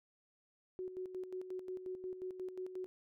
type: tone with tremolo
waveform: sine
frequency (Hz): 370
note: F#4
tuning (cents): 0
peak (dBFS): -39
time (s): 0.79-2.86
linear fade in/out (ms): 0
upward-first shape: square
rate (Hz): 5.6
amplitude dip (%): 60
effects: none